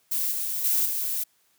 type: noise with level steps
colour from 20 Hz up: violet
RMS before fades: -26 / -29 / -23 / -28 dBFS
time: 0.11-1.24 s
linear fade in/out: 10 ms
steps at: 0.31 / 0.64 / 0.85 s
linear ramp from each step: 10 ms
effects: white hiss -66 dBFS RMS until 1.58 s + high-pass 80 Hz 12 dB/octave